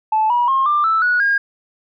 sine tone with pitch steps, 870 / 965.3 / 1071.1 / 1188.5 / 1318.7 / 1463.2 / 1623.5 Hz, A5 / B5 / C6 / D6 / E6 / F#6 / G#6, -20 / -40 / +40 / +20 / 0 / -20 / -40 cents, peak -12 dBFS, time 0.12-1.38 s, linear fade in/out 5 ms, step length 180 ms, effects tanh soft clip ceiling -8 dBFS

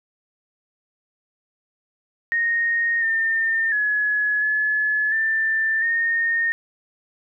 sine tone with pitch steps, 1858 / 1809 / 1693 / 1712 / 1779 / 1840 Hz, A#6 / A6 / G#6 / A6 / A6 / A#6, -6 / +48 / +33 / -48 / +19 / -23 cents, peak -18 dBFS, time 2.32-6.52 s, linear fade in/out 0 ms, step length 700 ms, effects none

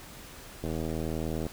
click train, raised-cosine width 2 ms, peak -20 dBFS, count 67, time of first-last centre 0.64-1.466 s, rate 79.9 Hz, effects pink hiss -47 dBFS RMS until 1.52 s

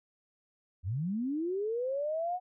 sine linear sweep, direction up, 78 to 740 Hz, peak -30 dBFS, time 0.83-2.4 s, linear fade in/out 50 ms, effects none

